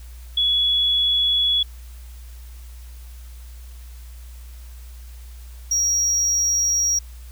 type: tone pair in turn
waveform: sine / triangle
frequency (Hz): 3384 / 5671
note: G#7 / F8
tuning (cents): +32 / +26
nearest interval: major sixth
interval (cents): 894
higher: second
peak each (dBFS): -16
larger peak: neither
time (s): 0.37-1.63 / 5.71-6.99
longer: second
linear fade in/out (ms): 5
effects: added 60 Hz sine -36 dBFS peak until 7.31 s + white hiss -51 dBFS RMS until 7.31 s